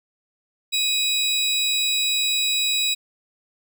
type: tone pair together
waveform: 35% pulse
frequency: 2492 / 3886 Hz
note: D#7 / B7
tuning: +2 / -29 cents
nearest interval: minor sixth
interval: 769 cents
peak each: -25 / -18 dBFS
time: 0.72-2.95 s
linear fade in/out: 20 ms
effects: none